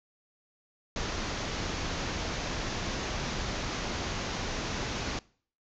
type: low-pass noise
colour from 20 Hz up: pink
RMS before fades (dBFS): -34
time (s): 0.96-5.19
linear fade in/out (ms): 2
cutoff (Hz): 6800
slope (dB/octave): 96
effects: noise-tail reverb RT60 0.5 s tail -23 dB re dry